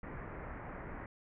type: low-pass noise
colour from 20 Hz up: pink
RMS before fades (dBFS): -45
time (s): 0.03-1.06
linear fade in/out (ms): 2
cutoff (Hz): 2100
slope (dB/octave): 48
effects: none